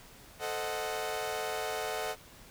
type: chord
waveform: sawtooth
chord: A diminished seventh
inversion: none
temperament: equal with one note detuned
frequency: 440 / 520.2 / 622.3 / 740 Hz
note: A4 / C5 / Eb5 / Gb5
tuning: 0 / -10 / 0 / 0 cents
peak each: -34 / -38 / -35 / -34 dBFS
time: 0.39-2.16 s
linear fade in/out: 50 ms
effects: pink hiss -54 dBFS RMS until 2.5 s